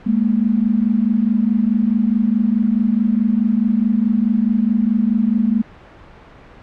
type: tone pair together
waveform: sine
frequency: 208.4 / 233.1 Hz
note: G#3 / A#3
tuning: +6 / 0 cents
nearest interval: major second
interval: 194 cents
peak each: -16 dBFS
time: 0.06-5.62 s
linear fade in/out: 10 ms
effects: pink hiss -42 dBFS RMS until 6.62 s + low-pass 2000 Hz 12 dB/octave